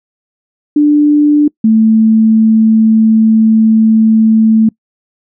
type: tone pair in turn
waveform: sine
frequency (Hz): 295.6 / 220.9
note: D4 / A3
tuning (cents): +11 / +7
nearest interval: perfect fourth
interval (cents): 504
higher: first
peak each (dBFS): -4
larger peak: neither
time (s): 0.76-1.48 / 1.64-4.69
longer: second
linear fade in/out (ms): 5
effects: noise-tail reverb RT60 0.1 s tail -25 dB re dry